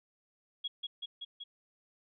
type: tone with echo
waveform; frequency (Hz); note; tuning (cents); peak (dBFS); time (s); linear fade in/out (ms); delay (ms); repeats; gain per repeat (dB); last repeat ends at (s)
sine; 3320; G#7; -1; -33; 0.64-0.68; 10; 190; 4; -2; 1.44
effects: none